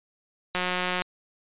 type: click train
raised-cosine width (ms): 0.3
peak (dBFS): -11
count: 86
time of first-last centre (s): 0.55-1.02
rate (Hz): 181
effects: resampled to 8000 Hz